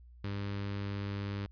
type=tone with notch filter; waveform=sawtooth; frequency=100.4 Hz; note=G2; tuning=42 cents sharp; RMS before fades=-37 dBFS; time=0.24-1.46 s; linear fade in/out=0 ms; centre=710 Hz; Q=1.7; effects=added 60 Hz sine -52 dBFS peak until 1.51 s + resampled to 11025 Hz